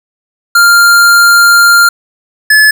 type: tone pair in turn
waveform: square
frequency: 1396.9 / 1720 Hz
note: F6 / A6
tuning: 0 / -40 cents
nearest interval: major third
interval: 360 cents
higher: second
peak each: -3 dBFS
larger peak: neither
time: 0.55-1.89 / 2.5-2.71 s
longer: first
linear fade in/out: 5 ms
effects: none